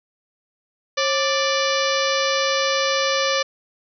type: harmonic tone with a mistuned harmonic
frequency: 587.3 Hz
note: D5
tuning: in tune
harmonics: 1 / 2 / 3 / 4 / 5 / 6 / 7 / 8 / 9 / 10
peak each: -22 / -25 / -27 / -28 / -29 / -30 / -30 / -31 / -32 / -32 dBFS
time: 0.97-3.43 s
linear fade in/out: 10 ms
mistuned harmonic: 1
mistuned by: -140 cents
effects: none